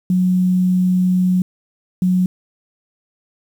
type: tone pair in turn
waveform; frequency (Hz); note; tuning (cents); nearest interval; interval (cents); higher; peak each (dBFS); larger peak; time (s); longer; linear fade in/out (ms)
sine; 182.9 / 182.9; F#3 / F#3; -20 / -20; unison; 0; neither; -12; neither; 0.1-1.42 / 2.02-2.26; first; 2
effects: 7-bit